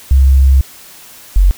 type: tone pair in turn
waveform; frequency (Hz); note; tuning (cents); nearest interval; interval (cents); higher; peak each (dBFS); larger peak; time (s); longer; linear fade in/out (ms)
sine; 67 / 46.31; C2 / F#1; +42 / +2; tritone; 640; first; -4; neither; 0.11-0.61 / 1.36-1.51; first; 0
effects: white hiss -37 dBFS RMS until 1.57 s